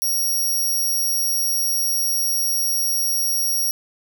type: tone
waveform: 10% pulse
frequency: 5630 Hz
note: F8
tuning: 13 cents sharp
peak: -13 dBFS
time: 0.02-3.71 s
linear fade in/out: 0 ms
effects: none